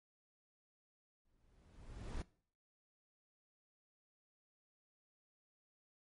brown noise with exponential growth, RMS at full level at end -40 dBFS, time 1.25-2.22 s, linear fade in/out 2 ms, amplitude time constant 210 ms, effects noise-tail reverb RT60 0.5 s tail -20 dB re dry + MP3 48 kbps

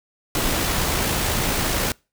pink noise with amplitude modulation, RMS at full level -21 dBFS, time 0.35-1.92 s, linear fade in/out 2 ms, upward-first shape sine, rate 58.1 Hz, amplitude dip 25%, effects noise-tail reverb RT60 0.3 s tail -26 dB re dry

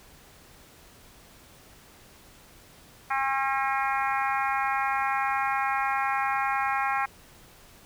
harmonic tone, 270.1 Hz, C#4, 45 cents flat, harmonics 3 / 4 / 5 / 6 / 7 / 8 / 9, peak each -28 / -30 / -32 / -34 / -35 / -36 / -37 dBFS, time 3.1-7.06 s, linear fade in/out 10 ms, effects pink hiss -53 dBFS RMS until 7.85 s

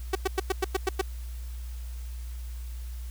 sawtooth tone bursts, 380 Hz, F#4, 46 cents sharp, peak -19 dBFS, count 8, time 0.13-1.014 s, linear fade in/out 5 ms, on 23 ms, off 100 ms, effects added 60 Hz sine -34 dBFS peak until 3.1 s + white hiss -53 dBFS RMS until 3.1 s

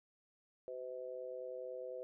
sine tone with amplitude modulation, 509 Hz, C5, 48 cents flat, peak -38 dBFS, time 0.68-2.03 s, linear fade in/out 0 ms, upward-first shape sine, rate 130 Hz, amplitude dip 95%, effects none

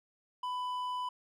sine tone with hard clipping, 997 Hz, B5, 16 cents sharp, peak -35 dBFS, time 0.43-1.09 s, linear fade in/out 5 ms, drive 6 dB, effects none

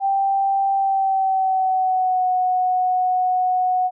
sine tone with pitch glide, 784 to 735.7 Hz, G5 to F#5, 0 to -10 cents, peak -16 dBFS, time 0-3.91 s, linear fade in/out 50 ms, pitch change -110 cents, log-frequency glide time 0.74-2.27 s, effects none

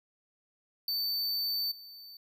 square tone with level steps, 4552 Hz, C#8, 45 cents sharp, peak -30 / -47 dBFS, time 0.88-2.17 s, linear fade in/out 2 ms, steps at 1.71 s, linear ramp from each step 10 ms, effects none

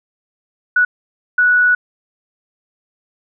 sine tone bursts at uneven times, 1472 Hz, F#6, 9 cents flat, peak -9 dBFS, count 2, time 0.76-0.85 / 1.38-1.75 s, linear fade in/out 5 ms, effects none

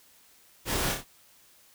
pink noise with echo, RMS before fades -30 dBFS, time 0.65-0.96 s, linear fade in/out 50 ms, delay 29 ms, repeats 3, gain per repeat -4 dB, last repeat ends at 1.047 s, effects white hiss -59 dBFS RMS until 1.74 s

